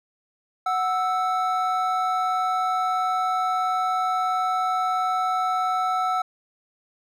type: tone pair together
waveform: triangle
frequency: 740 / 1318.5 Hz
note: F#5 / E6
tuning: 0 / 0 cents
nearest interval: minor seventh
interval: 1000 cents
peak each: -22 dBFS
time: 0.66-6.22 s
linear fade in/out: 5 ms
effects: none